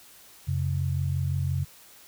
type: tone pair together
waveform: sine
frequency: 89.98 / 135.8 Hz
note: F#2 / C#3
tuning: -48 / -35 cents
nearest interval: perfect fifth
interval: 713 cents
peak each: -27 dBFS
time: 0.47-1.65 s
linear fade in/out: 20 ms
effects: white hiss -52 dBFS RMS until 2.07 s